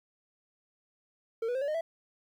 triangle tone with pitch steps, 453.5 / 488.9 / 527 / 568.1 / 612.4 / 660.1 Hz, A#4 / B4 / C5 / C#5 / D#5 / E5, -48 / -18 / +12 / +42 / -28 / +2 cents, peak -27 dBFS, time 1.42-1.81 s, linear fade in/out 5 ms, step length 65 ms, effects 11-bit

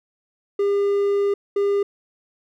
triangle tone bursts at uneven times, 402.4 Hz, G4, 45 cents sharp, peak -15 dBFS, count 2, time 0.59-1.34 / 1.56-1.83 s, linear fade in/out 5 ms, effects none

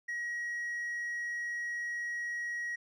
triangle tone with hard clipping, 1902 Hz, A#6, 34 cents sharp, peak -33 dBFS, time 0.08-2.76 s, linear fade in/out 10 ms, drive 1 dB, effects none

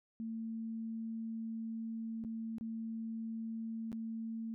sine tone with dropouts, 225.1 Hz, A3, 40 cents sharp, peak -38 dBFS, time 0.2-4.54 s, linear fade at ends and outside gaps 0 ms, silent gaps 2.239-2.248 / 2.583-2.61 / 3.918-3.928 s, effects none

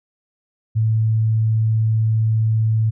sine tone, 110.6 Hz, A2, 9 cents sharp, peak -14 dBFS, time 0.75-2.91 s, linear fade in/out 20 ms, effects none

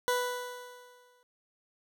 20% pulse tone with exponential decay, 493.9 Hz, B4, in tune, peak -20 dBFS, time 0.08-1.23 s, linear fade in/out 0 ms, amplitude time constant 250 ms, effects none

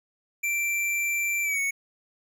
square tone with pitch glide, 2349 to 2218 Hz, D7 to C#7, 0 to 0 cents, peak -25 dBFS, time 0.43-1.71 s, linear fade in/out 10 ms, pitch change -100 cents, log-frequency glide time 1.43-1.59 s, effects none

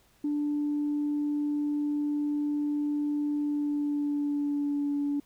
sine tone with pitch glide, 293.7 to 287 Hz, D4 to D4, 0 to -40 cents, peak -25 dBFS, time 0.24-5.2 s, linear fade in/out 5 ms, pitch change -40 cents, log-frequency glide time 3.37-4.93 s, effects tanh soft clip ceiling -22 dBFS + pink hiss -64 dBFS RMS until 5.25 s

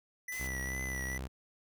square tone with vibrato, 1975.5 Hz, B6, in tune, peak -38 dBFS, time 0.28-1.18 s, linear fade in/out 5 ms, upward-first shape triangle, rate 2.3 Hz, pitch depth 49 cents each way
white noise, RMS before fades -47 dBFS, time 0.32-0.47 s, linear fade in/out 2 ms
sawtooth tone, 65.41 Hz, C2, in tune, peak -34 dBFS, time 0.39-1.28 s, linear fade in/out 20 ms
effects none

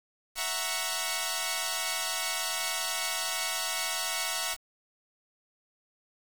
5% pulse chord, F# dominant seventh, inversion third, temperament equal, 659.3 / 740 / 932.3 / 1108.7 Hz, E5 / F#5 / A#5 / C#6, 0 / 0 / 0 / 0 cents, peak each -24 dBFS, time 0.35-4.57 s, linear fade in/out 50 ms, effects 7-bit

